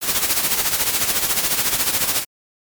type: noise with tremolo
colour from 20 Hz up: white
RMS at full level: -17 dBFS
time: 0.01-2.25 s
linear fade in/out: 50 ms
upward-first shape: sine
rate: 14 Hz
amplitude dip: 60%
effects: MP3 96 kbps